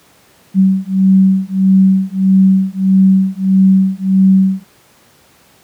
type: beating tone pair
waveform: sine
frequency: 190 / 191.6 Hz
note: F#3 / G3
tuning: +46 / -39 cents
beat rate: 1.6 Hz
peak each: -10 dBFS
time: 0.54-4.64 s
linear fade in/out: 50 ms
effects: pink hiss -48 dBFS RMS until 5.63 s + high-pass 100 Hz 12 dB/octave

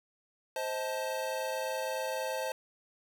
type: chord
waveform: square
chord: A diminished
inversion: first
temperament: equal with one note detuned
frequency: 523.3 / 632.4 / 880 Hz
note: C5 / Eb5 / A5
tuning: 0 / +28 / 0 cents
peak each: -36 / -39 / -39 dBFS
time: 0.56-2.52 s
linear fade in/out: 2 ms
effects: none

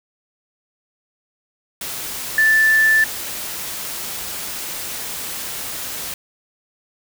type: tone in noise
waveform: sine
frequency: 1760 Hz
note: A6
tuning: in tune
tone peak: -11 dBFS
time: 2.38-3.04 s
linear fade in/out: 2 ms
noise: white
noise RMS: -28 dBFS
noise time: 1.81-6.14 s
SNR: +14 dB
effects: none

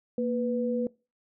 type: tone pair together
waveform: sine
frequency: 233.2 / 493.9 Hz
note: A#3 / B4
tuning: +1 / 0 cents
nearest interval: octave + minor second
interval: 1299 cents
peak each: -28 dBFS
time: 0.18-0.87 s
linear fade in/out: 2 ms
effects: noise-tail reverb RT60 0.3 s tail -23 dB re dry

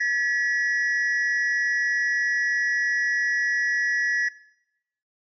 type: tone pair together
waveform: triangle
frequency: 1713 / 1932.8 Hz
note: A6 / B6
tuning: -47 / -38 cents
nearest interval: major second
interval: 209 cents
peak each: -23 / -22 dBFS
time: 0-4.29 s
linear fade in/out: 10 ms
effects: noise-tail reverb RT60 0.8 s tail -18 dB re dry + resampled to 16000 Hz

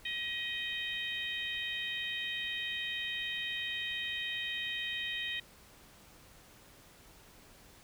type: harmonic tone with a mistuned harmonic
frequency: 624 Hz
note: D#5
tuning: 5 cents sharp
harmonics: 3 / 4 / 5 / 6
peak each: -39 / -41 / -40 / -41 dBFS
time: 0.05-5.4 s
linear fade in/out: 5 ms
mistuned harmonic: 3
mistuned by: +23 cents
effects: pink hiss -58 dBFS RMS until 7.83 s

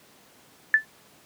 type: tone with exponential decay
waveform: sine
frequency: 1752 Hz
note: A6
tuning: 8 cents flat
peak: -10 dBFS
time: 0.74-0.85 s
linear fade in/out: 1 ms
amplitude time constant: 22 ms
effects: pink hiss -55 dBFS RMS until 1.25 s + high-pass 150 Hz 12 dB/octave

